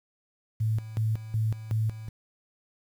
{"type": "tone with tremolo", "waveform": "sine", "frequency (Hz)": 110, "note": "A2", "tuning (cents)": 0, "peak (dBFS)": -23, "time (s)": [0.6, 2.09], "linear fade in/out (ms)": 10, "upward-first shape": "square", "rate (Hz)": 2.7, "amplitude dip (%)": 80, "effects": ["9-bit"]}